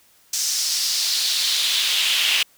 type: noise with high-pass filter sweep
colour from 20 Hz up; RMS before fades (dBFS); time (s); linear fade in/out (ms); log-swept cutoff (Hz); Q
brown; -21; 0.33-2.43; 5; 5900 to 2800; 2.8
effects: white hiss -56 dBFS RMS until 2.57 s